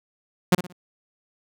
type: tone with echo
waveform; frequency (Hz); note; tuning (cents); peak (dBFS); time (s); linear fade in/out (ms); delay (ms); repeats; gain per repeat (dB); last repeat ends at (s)
sawtooth; 179.7; F3; +50; -9; 0.52-0.55; 5; 59; 3; -11; 0.727
effects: none